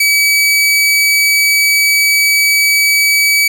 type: tone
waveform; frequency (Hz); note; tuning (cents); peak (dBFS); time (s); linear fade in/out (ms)
sawtooth; 2284; D7; -49; -5; 0-3.48; 5
effects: none